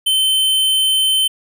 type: tone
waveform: square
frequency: 3080 Hz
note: G7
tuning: 31 cents flat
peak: -13 dBFS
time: 0.06-1.28 s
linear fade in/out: 10 ms
effects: none